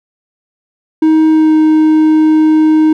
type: tone with pitch glide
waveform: triangle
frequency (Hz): 315.2 to 311.8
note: D#4 to D#4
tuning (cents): +23 to +4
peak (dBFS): -3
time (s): 1.02-2.93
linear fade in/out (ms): 5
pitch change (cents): -19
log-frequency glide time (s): 1.28-1.55
effects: none